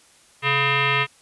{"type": "tone with frequency modulation", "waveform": "sine", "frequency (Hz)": 428.1, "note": "A4", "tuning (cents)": -47, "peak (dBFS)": -17, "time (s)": [0.42, 1.07], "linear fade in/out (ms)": 50, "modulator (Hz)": 562, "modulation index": 4.8, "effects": ["white hiss -54 dBFS RMS until 1.21 s", "resampled to 24000 Hz"]}